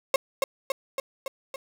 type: tone with echo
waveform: 35% pulse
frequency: 539 Hz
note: C#5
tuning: 49 cents flat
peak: -16 dBFS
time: 0.14-0.16 s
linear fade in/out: 2 ms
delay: 280 ms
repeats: 5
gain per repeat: -3 dB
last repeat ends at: 1.56 s
effects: 9-bit